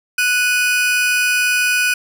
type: tone pair together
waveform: 40% pulse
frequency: 1478 / 2486 Hz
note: F#6 / D#7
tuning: -2 / -2 cents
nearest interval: major sixth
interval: 900 cents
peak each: -16 dBFS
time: 0.18-1.94 s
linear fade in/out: 5 ms
effects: none